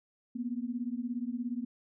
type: beating tone pair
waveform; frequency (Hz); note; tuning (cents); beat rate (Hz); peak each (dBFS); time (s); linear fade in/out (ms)
sine; 234.8 / 251.8; A#3 / B3; +13 / +34; 17; -35 / -36; 0.35-1.65; 10
effects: none